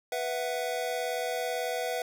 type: chord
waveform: square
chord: B suspended fourth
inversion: none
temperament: equal with one note detuned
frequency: 493.9 / 661.9 / 740 Hz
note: B4 / E5 / F#5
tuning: 0 / +7 / 0 cents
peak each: -34 / -35 / -36 dBFS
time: 0.12-2.02 s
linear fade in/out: 2 ms
effects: none